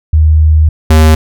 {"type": "tone pair in turn", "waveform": ["sine", "square"], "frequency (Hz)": [77.78, 78.46], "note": ["D#2", "D#2"], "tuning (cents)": [0, 15], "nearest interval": "unison", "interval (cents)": 15, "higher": "second", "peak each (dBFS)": -3, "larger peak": "neither", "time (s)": [[0.13, 0.69], [0.9, 1.15]], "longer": "first", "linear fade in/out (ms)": 5, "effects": []}